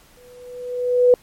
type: tone with exponential growth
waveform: sine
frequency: 493.9 Hz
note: B4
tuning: in tune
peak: -7 dBFS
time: 0.17-1.14 s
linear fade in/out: 1 ms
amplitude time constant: 210 ms
effects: pink hiss -52 dBFS RMS until 1.22 s + MP3 64 kbps